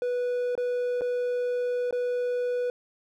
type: tone with dropouts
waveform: triangle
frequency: 491.6 Hz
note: B4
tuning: 8 cents flat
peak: -23 dBFS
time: 0.02-2.7 s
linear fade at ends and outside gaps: 1 ms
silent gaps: 0.553-0.577 / 1.01-1.017 / 1.909-1.926 s
effects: none